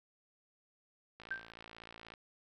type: click train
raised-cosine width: 0.3 ms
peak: -34 dBFS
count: 54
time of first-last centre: 1.2-2.138 s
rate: 56.5 Hz
type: tone with exponential decay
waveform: sine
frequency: 1569 Hz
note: G6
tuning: 1 cent sharp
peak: -32 dBFS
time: 1.31-1.51 s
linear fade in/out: 2 ms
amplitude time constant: 42 ms
effects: none